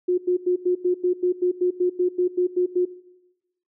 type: tone bursts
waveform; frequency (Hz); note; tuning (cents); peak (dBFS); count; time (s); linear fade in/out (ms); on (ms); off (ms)
sine; 360; F#4; -47; -17; 15; 0.08-2.854; 10; 100; 91
effects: noise-tail reverb RT60 1.0 s tail -19 dB re dry